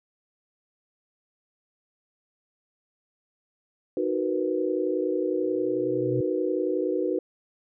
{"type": "chord", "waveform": "sine", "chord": "B major seventh", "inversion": "first", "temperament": "equal with one note detuned", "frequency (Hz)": [311.1, 370, 466.2, 497.3], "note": ["D#4", "F#4", "A#4", "B4"], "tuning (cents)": [0, 0, 0, 12], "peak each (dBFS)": [-29, -27, -33, -29], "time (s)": [3.97, 7.19], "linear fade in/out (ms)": 2}
{"type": "tone with exponential growth", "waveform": "sine", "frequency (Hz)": 127.2, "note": "C3", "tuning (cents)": -48, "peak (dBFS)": -25, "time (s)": [5.33, 6.21], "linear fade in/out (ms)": 5, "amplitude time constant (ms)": 190}
{"effects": []}